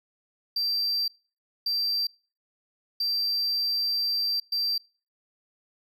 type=tone bursts at uneven times; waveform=triangle; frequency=4699 Hz; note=D8; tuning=in tune; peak=-23 dBFS; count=4; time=0.56-1.08 / 1.66-2.07 / 3-4.4 / 4.52-4.78 s; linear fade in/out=5 ms; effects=noise-tail reverb RT60 0.4 s tail -26 dB re dry